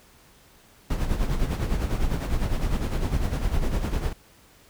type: noise with tremolo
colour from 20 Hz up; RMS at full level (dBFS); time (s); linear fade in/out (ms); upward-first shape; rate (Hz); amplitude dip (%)
brown; -22; 0.9-4.13; 5; sine; 9.9; 60
effects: pink hiss -55 dBFS RMS until 4.69 s